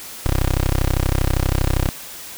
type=tone; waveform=15% pulse; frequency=32.56 Hz; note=C1; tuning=8 cents flat; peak=-10 dBFS; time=0.26-1.89 s; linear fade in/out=0 ms; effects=white hiss -35 dBFS RMS until 2.37 s